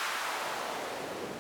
white noise with band-pass filter sweep, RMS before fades -36 dBFS, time 0-1.39 s, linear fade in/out 0 ms, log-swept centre 1400 to 330 Hz, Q 1.2, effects none

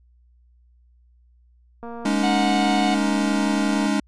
click train, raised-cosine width 1 ms, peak -23 dBFS, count 476, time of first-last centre 1.83-3.86 s, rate 234 Hz
square chord, Ab suspended fourth, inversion none, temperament equal with one note detuned, 207.7 / 280.2 / 311.1 Hz, Ab3 / Db4 / Eb4, 0 / +19 / 0 cents, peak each -23 / -24 / -27 dBFS, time 2.05-4 s, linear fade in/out 5 ms
harmonic tone, 733 Hz, F#5, 16 cents flat, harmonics 1 / 3 / 4 / 5 / 6, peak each -22 / -32 / -34 / -36 / -38 dBFS, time 2.23-2.95 s, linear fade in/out 10 ms
effects added 60 Hz sine -53 dBFS peak until 4.07 s + resampled to 22050 Hz

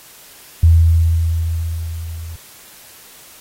sine tone with level ramp, 82.5 Hz, E2, 2 cents sharp, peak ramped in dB -5 to -27 dBFS, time 0.63-2.36 s, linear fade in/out 5 ms, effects white hiss -42 dBFS RMS until 3.4 s + AAC 48 kbps

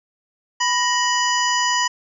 harmonic tone with a mistuned harmonic, 988 Hz, B5, in tune, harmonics 1 / 2 / 3 / 5 / 6 / 7, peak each -20 / -23 / -25 / -27 / -28 / -28 dBFS, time 0.6-1.88 s, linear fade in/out 10 ms, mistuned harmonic 2, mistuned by -87 cents, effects none

